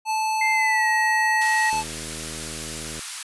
square tone, 873 Hz, A5, 14 cents flat, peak -22 dBFS, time 0.05-1.84 s, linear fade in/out 50 ms
sine tone with pitch glide, 2093 to 1897.2 Hz, C7 to A#6, 0 to +30 cents, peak -20 dBFS, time 0.41-1.7 s, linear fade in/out 5 ms, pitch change -170 cents, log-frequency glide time 0.52-0.87 s
white high-pass noise, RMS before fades -32 dBFS, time 1.41-3.23 s, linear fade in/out 5 ms, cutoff 1000 Hz, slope 24 dB/octave
click train, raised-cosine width 2 ms, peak -25 dBFS, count 101, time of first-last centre 1.73-2.993 s, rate 79.2 Hz
effects resampled to 24000 Hz

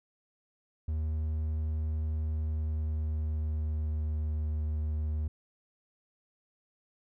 triangle tone with pitch glide, 77.78 to 76.58 Hz, D#2 to D#2, 0 to -27 cents, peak -27 dBFS, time 0.88-5.28 s, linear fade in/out 5 ms, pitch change -27 cents, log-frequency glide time 2.23-4.42 s, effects none

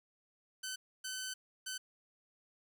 10% pulse tone bursts at uneven times, 1521 Hz, F#6, 47 cents sharp, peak -31 dBFS, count 3, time 0.63-0.76 / 1.04-1.34 / 1.66-1.78 s, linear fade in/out 10 ms, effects none

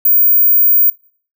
sine tone, 15240 Hz, A#9, 37 cents sharp, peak -5 dBFS, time 0.05-0.9 s, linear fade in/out 5 ms, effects noise-tail reverb RT60 0.5 s tail -26 dB re dry + tanh soft clip ceiling -3 dBFS

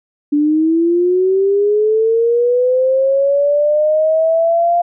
sine linear sweep, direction up, 289.5 to 698.5 Hz, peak -10 dBFS, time 0.32-4.82 s, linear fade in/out 10 ms, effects none

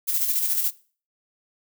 violet noise with tremolo, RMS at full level -22 dBFS, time 0.07-0.71 s, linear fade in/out 20 ms, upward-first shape square, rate 14 Hz, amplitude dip 40%, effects noise-tail reverb RT60 0.4 s tail -20 dB re dry

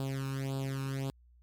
sawtooth tone with flanger, 135.2 Hz, C#3, 43 cents flat, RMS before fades -35 dBFS, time 0-1.1 s, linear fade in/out 0 ms, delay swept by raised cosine 0.24 to 0.77 ms, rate 1.8 Hz, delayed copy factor +0.85, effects added 60 Hz sine -58 dBFS peak until 1.42 s + MP3 96 kbps

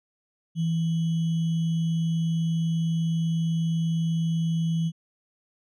sine tone with sample-and-hold, 164.1 Hz, E3, 8 cents flat, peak -22 dBFS, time 0.55-4.92 s, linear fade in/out 50 ms, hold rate 3150 Hz, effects low-pass 6000 Hz 12 dB/octave

